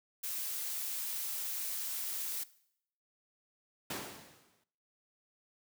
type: noise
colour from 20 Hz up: blue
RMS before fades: -38 dBFS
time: 0.23-2.44 s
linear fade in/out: 10 ms
type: noise with exponential decay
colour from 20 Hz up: pink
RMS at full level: -36 dBFS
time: 3.9-4.64 s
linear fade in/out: 5 ms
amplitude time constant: 160 ms
effects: noise-tail reverb RT60 0.7 s tail -19 dB re dry + high-pass 150 Hz 12 dB/octave